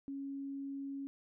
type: tone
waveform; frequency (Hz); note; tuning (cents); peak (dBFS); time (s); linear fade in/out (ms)
sine; 276.1; C#4; -7; -39; 0.08-1.07; 0
effects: none